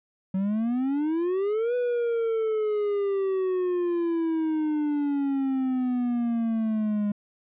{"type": "exponential two-way sweep", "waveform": "triangle", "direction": "up then down", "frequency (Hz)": [186.1, 495, 204.6], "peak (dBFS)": -21, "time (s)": [0.34, 7.12], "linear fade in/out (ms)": 5, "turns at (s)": 1.75, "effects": ["resampled to 8000 Hz"]}